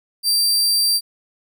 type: tone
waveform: sawtooth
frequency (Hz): 4699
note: D8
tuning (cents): 0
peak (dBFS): -12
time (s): 0.23-1.01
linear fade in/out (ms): 50
effects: none